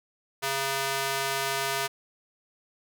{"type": "tone with high-pass filter", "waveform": "square", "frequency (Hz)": 136.5, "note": "C#3", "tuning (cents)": -26, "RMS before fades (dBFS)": -29, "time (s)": [0.42, 1.88], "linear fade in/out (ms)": 20, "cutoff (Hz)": 730, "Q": 0.58, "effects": []}